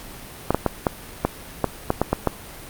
clicks, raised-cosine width 1 ms, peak -3 dBFS, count 10, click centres 0.506 / 0.546 / 0.663 / 0.868 / 1.25 / 1.643 / 1.904 / 2.016 / 2.13 / 2.273 s, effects pink hiss -39 dBFS RMS until 2.69 s + Opus 48 kbps

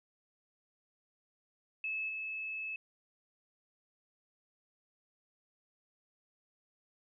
sine tone with level steps, 2600 Hz, E7, 24 cents flat, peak -34 / -37 dBFS, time 1.84-2.76 s, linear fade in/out 2 ms, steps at 2.08 s, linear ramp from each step 20 ms, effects none

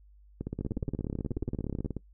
two click trains, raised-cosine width 3 ms, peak -21 / -20 dBFS, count 27 / 24, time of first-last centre 0.41-1.967 / 0.61-1.86 s, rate 16.7 / 18.4 Hz, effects noise-tail reverb RT60 0.1 s tail -21 dB re dry + added 50 Hz sine -54 dBFS peak until 2.13 s

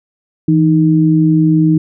sine tone pair together, 163.24 / 311.2 Hz, E3 / D#4, -17 / 0 cents, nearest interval major seventh, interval 1117 cents, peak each -10 dBFS, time 0.48-1.78 s, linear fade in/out 5 ms, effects none

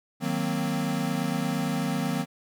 square chord, C half-diminished seventh, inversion first, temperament equal, 155.56 / 185 / 233.1 / 261.6 Hz, Eb3 / Gb3 / Bb3 / C4, 0 / 0 / 0 / 0 cents, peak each -32 dBFS, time 0.2-2.26 s, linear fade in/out 50 ms, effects none

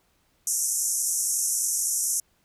pink band-pass noise, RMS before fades -26 dBFS, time 0.47-2.2 s, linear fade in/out 2 ms, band 5700 to 12000 Hz, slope 96 dB/octave, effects pink hiss -67 dBFS RMS until 2.44 s

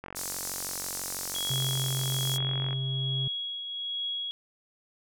click train, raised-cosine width 0.5 ms, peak -24 dBFS, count 125, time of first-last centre 0.04-2.73 s, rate 46.1 Hz
pink band-pass noise, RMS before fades -36 dBFS, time 0.15-2.38 s, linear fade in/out 20 ms, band 5200 to 14000 Hz, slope 24 dB/octave
sine tone with tremolo, 3322 Hz, G#7, in tune, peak -29 dBFS, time 1.35-4.31 s, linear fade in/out 0 ms, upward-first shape triangle, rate 1.2 Hz, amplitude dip 50%
triangle tone, 132.2 Hz, C3, 18 cents sharp, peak -27 dBFS, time 1.5-3.28 s, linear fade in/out 5 ms
effects none

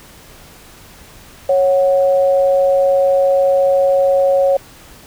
sine tone pair together, 551 / 739.3 Hz, C#5 / F#5, -11 / -2 cents, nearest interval perfect fourth, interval 509 cents, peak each -10 / -20 dBFS, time 1.49-4.57 s, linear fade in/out 5 ms, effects pink hiss -41 dBFS RMS until 5.06 s

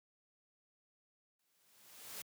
white noise with exponential growth, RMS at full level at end -44 dBFS, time 1.39-2.22 s, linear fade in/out 5 ms, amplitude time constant 180 ms, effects high-pass 100 Hz 12 dB/octave

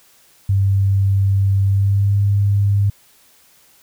sine tone with pitch glide, 98 to 100.7 Hz, G2 to G2, 0 to +47 cents, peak -12 dBFS, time 0.49-2.9 s, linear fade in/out 5 ms, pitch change +47 cents, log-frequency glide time 1.66-2.15 s, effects white hiss -52 dBFS RMS until 3.82 s

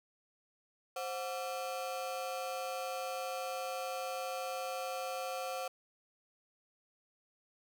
35% pulse ring-modulated tone, 629 Hz, D#5, 19 cents sharp, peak -32 dBFS, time 0.96-5.68 s, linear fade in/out 5 ms, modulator 103 Hz, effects none

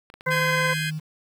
clicks, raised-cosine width 0.3 ms, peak -26 dBFS, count 6, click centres 0.101 / 0.14 / 0.209 / 0.288 / 0.434 / 0.487 s
sine tone, 155.56 Hz, D#3, in tune, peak -27 dBFS, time 0.26-1 s, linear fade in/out 20 ms
harmonic tone, 513 Hz, C5, 34 cents flat, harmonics 1 / 2 / 3 / 4, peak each -27 / -27 / -27 / -27 dBFS, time 0.26-0.74 s, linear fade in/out 10 ms
30% pulse chord, Ab major seventh, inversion third, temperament just, 1557.4 / 1661.2 / 2077 / 2492 Hz, G6 / Ab6 / C7 / Eb7, -12 / 0 / -13 / +2 cents, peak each -28 / -29 / -31 / -30 dBFS, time 0.3-0.91 s, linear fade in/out 20 ms
effects low-pass 12000 Hz 12 dB/octave + 8-bit

